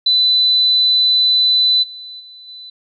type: tone with level steps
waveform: sine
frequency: 4000 Hz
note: B7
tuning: 21 cents sharp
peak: -10 / -30 / -36 / -32 dBFS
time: 0.06-2.7 s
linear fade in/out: 5 ms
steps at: 1.82 / 2.19 / 2.47 s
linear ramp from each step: 20 ms
effects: none